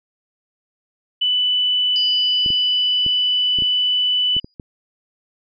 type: tone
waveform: sine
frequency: 2985 Hz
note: F#7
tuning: 15 cents sharp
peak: -15 dBFS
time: 1.21-4.4 s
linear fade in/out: 10 ms
type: tone with exponential decay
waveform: sine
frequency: 4891 Hz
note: D#8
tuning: 31 cents flat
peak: -23 dBFS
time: 1.96-4.54 s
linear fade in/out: 0 ms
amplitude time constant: 560 ms
type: clicks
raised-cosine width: 3 ms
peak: -18 dBFS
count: 8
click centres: 2.462 / 2.504 / 3.064 / 3.587 / 3.622 / 4.366 / 4.445 / 4.598 s
effects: none